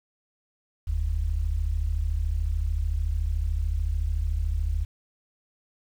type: tone pair together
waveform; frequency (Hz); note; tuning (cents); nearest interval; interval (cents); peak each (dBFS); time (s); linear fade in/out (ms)
sine; 43.05 / 76.7; F1 / D#2; -24 / -24; minor seventh; 1000; -26; 0.87-4.85; 10
effects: 9-bit